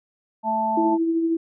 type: harmonic tone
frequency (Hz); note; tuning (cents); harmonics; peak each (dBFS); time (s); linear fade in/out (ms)
220; A3; 0; 1 / 3 / 4; -29 / -28 / -21; 0.43-0.98; 50
type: tone with tremolo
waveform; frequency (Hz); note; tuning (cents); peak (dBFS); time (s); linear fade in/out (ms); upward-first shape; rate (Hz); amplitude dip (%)
sine; 329.6; E4; 0; -17; 0.77-1.37; 5; triangle; 13; 40
effects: none